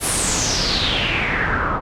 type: noise with low-pass filter sweep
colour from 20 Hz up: pink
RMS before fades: -20 dBFS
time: 0-1.81 s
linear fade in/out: 50 ms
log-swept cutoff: 11000 to 1100 Hz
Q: 5.2
effects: none